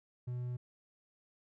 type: tone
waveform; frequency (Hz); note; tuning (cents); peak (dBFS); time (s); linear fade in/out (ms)
triangle; 123.47; B2; 0; -34; 0.27-0.57; 10
effects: none